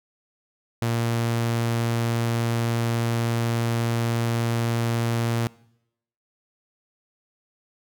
sawtooth tone, 116.5 Hz, A#2, 1 cent flat, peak -18 dBFS, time 0.82-5.47 s, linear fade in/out 0 ms, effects noise-tail reverb RT60 0.8 s tail -22 dB re dry

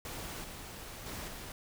pink noise with level steps, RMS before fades -42 / -46 / -42 / -45 dBFS, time 0.05-1.52 s, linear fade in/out 2 ms, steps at 0.44 / 1.06 / 1.28 s, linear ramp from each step 2 ms, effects none

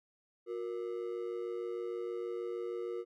triangle ring-modulated tone, 415.3 Hz, G#4, in tune, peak -31 dBFS, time 0.46-3.05 s, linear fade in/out 50 ms, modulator 53.2 Hz, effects none

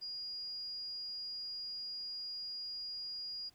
sine tone, 4860 Hz, D#8, 42 cents flat, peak -40 dBFS, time 0.01-3.5 s, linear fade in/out 20 ms, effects pink hiss -69 dBFS RMS until 3.54 s

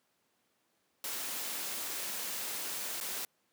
white noise with dropouts, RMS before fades -38 dBFS, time 1.04-3.25 s, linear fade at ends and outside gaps 1 ms, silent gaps 3.002-3.01 s, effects pink hiss -75 dBFS RMS until 3.52 s + high-pass 200 Hz 12 dB/octave

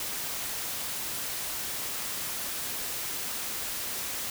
white noise, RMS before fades -34 dBFS, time 0-4.3 s, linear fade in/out 2 ms, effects none

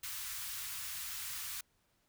white band-stop noise, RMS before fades -42 dBFS, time 0.03-1.61 s, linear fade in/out 5 ms, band 120 to 1100 Hz, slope 24 dB/octave, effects pink hiss -75 dBFS RMS until 2.08 s

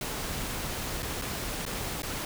pink noise with dropouts, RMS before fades -34 dBFS, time 0.01-2.25 s, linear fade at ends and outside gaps 2 ms, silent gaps 1.024-1.028 / 1.216-1.22 / 1.653-1.663 / 2.021-2.031 s, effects none

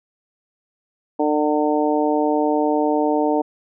harmonic tone, 150 Hz, D3, 37 cents sharp, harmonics 2 / 3 / 4 / 5 / 6, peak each -20 / -22 / -23 / -24 / -25 dBFS, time 1.19-3.42 s, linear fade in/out 10 ms, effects none

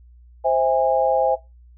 sine chord, C augmented, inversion none, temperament just, 523.3 / 654.1 / 817.6 Hz, C5 / E5 / G#5, 0 / -14 / -27 cents, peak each -20 dBFS, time 0.44-1.36 s, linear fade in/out 20 ms, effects noise-tail reverb RT60 0.2 s tail -17 dB re dry + added 60 Hz sine -45 dBFS peak until 1.77 s

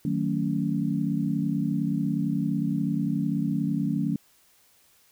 sine chord, D# half-diminished seventh, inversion none, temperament just, 155.56 / 186.68 / 224 / 280 Hz, D#3 / F#3 / A3 / C#4, 0 / +16 / +31 / +18 cents, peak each -29 dBFS, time 0.05-4.16 s, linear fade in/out 2 ms, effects white hiss -61 dBFS RMS until 5.11 s

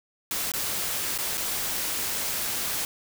white noise with dropouts, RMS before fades -29 dBFS, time 0.31-2.85 s, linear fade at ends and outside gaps 1 ms, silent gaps 0.518-0.537 / 1.178-1.186 / 1.373-1.377 s, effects none

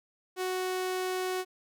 sawtooth tone, 370 Hz, F#4, in tune, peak -26 dBFS, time 0.36-1.45 s, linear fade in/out 50 ms, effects none

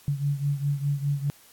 sine beating tone pair, 141.2 / 146.1 Hz, C#3 / D3, +32 / -9 cents, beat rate 4.9 Hz, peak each -25 / -29 dBFS, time 0.08-1.3 s, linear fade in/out 0 ms, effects white hiss -54 dBFS RMS until 1.52 s + AAC 64 kbps

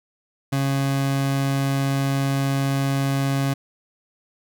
30% pulse tone, 137.3 Hz, C#3, 16 cents flat, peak -17 dBFS, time 0.52-3.54 s, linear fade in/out 10 ms, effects none

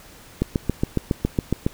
click train, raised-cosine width 3 ms, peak -6 dBFS, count 10, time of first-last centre 0.42-1.665 s, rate 7.23 Hz, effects pink hiss -46 dBFS RMS until 1.73 s

